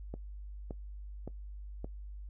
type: click train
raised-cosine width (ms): 2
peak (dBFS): -27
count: 4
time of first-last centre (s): 0.14-1.845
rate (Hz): 1.76
effects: noise-tail reverb RT60 0.1 s tail -19 dB re dry + added 50 Hz sine -42 dBFS peak until 2.29 s